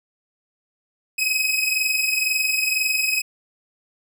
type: tone pair together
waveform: sawtooth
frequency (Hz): 2527 / 2549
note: D#7 / D#7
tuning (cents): +26 / +41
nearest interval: unison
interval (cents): 15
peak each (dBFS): -19 / -19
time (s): 1.18-3.22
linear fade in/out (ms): 10
effects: none